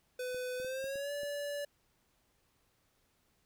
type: tone with pitch glide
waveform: square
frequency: 502 to 576.6 Hz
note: B4 to D5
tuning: +28 to -32 cents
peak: -37 dBFS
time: 0.19-1.65 s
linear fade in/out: 5 ms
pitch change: +240 cents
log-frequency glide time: 0.57-1.12 s
type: clicks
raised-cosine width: 2 ms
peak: -39 dBFS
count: 6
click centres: 0.346 / 0.6 / 0.647 / 0.842 / 0.957 / 1.233 s
effects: pink hiss -74 dBFS RMS until 3.45 s